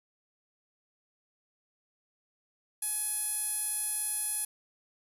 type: tone with band-pass filter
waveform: sawtooth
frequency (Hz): 843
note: G#5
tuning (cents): +26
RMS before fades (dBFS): -33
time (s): 2.82-4.45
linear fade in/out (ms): 5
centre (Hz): 11000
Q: 8.9
effects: none